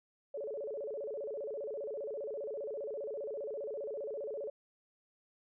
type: tone with vibrato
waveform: sine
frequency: 493.9 Hz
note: B4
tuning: in tune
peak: -37 dBFS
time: 0.34-4.5 s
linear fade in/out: 5 ms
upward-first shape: square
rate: 15 Hz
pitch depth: 230 cents each way
effects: none